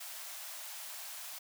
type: high-pass noise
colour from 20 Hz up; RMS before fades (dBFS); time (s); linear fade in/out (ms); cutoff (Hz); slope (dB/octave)
white; -45; 0-1.39; 10; 580; 96
effects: none